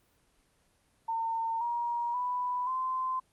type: tone with pitch steps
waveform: sine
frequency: 908 / 948.2 / 990.2 / 1034 Hz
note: A#5 / A#5 / B5 / C6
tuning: -46 / +29 / +4 / -21 cents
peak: -29 dBFS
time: 1.08-3.2 s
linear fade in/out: 10 ms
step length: 530 ms
effects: pink hiss -69 dBFS RMS until 3.32 s + Opus 24 kbps